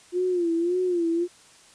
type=tone with vibrato; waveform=sine; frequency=349.2 Hz; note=F4; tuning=in tune; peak=-21 dBFS; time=0.12-1.28 s; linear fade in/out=50 ms; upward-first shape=sine; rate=1.8 Hz; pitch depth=91 cents each way; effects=white hiss -53 dBFS RMS until 1.74 s + resampled to 22050 Hz